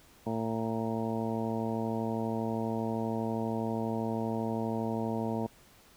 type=harmonic tone with a mistuned harmonic; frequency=112.5 Hz; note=A2; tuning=39 cents sharp; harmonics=1 / 2 / 3 / 4 / 5 / 6 / 7 / 8; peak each=-38 / -33 / -39 / -38 / -42 / -40 / -44 / -41 dBFS; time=0.26-5.47 s; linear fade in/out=10 ms; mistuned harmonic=8; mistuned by=+60 cents; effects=pink hiss -59 dBFS RMS until 5.96 s